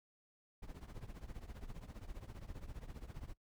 brown noise with tremolo, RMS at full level -45 dBFS, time 0.62-3.34 s, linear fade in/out 10 ms, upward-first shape triangle, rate 15 Hz, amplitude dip 90%, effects noise-tail reverb RT60 0.1 s tail -20 dB re dry

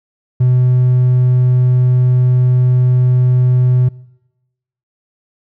triangle tone, 125.8 Hz, B2, 32 cents sharp, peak -5 dBFS, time 0.4-3.89 s, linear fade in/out 10 ms, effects noise-tail reverb RT60 1.0 s tail -25 dB re dry + tanh soft clip ceiling -2 dBFS

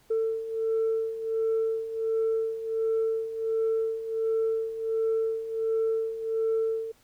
sine beating tone pair, 446.2 / 447.6 Hz, A4 / A4, +24 / +30 cents, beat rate 1.4 Hz, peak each -30 / -25 dBFS, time 0.1-6.92 s, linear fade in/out 10 ms, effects tanh soft clip ceiling -20 dBFS + pink hiss -62 dBFS RMS until 7.03 s

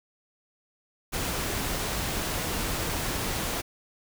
pink noise, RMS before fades -30 dBFS, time 1.12-3.62 s, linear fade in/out 20 ms, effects none

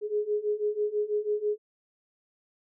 sine beating tone pair, 415.7 / 421.8 Hz, G#4 / G#4, +2 / +27 cents, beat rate 6.1 Hz, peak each -30 / -28 dBFS, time 0.01-1.58 s, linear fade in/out 50 ms, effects none

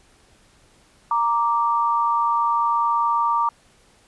sine tone pair together, 932.3 / 1172.7 Hz, A#5 / D6, 0 / -3 cents, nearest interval major third, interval 397 cents, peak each -20 / -20 dBFS, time 1.11-3.49 s, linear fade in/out 2 ms, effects pink hiss -56 dBFS RMS until 4.07 s + resampled to 24000 Hz

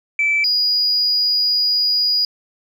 sine tone pair in turn, 2319 / 4898 Hz, D7 / D#8, -22 / -28 cents, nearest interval octave + minor second, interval 1294 cents, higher second, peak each -13 dBFS, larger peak neither, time 0.19-0.44 / 0.44-2.25 s, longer second, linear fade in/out 2 ms, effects tanh soft clip ceiling -10 dBFS

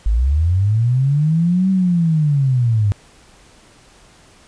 sine linear two-way sweep, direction up then down, 49 to 192.4 to 98.9 Hz, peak -12 dBFS, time 0.06-2.92 s, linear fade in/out 0 ms, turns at 1.7 s, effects pink hiss -48 dBFS RMS until 4.47 s + resampled to 22050 Hz

